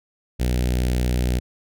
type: tone with notch filter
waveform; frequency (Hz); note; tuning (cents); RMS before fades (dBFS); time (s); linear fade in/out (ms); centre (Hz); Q
sawtooth; 61.74; B1; 0; -21; 0.39-1.4; 20; 1100; 0.76
effects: none